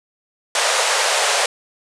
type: band-pass noise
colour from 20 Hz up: pink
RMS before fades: -18 dBFS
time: 0.55-1.46 s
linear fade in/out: 2 ms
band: 490 to 9700 Hz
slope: 48 dB/octave
effects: none